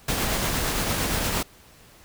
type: noise with tremolo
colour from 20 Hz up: pink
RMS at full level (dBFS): -24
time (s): 0.08-1.43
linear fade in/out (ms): 5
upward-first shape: triangle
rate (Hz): 8.7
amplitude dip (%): 30
effects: pink hiss -52 dBFS RMS until 2.04 s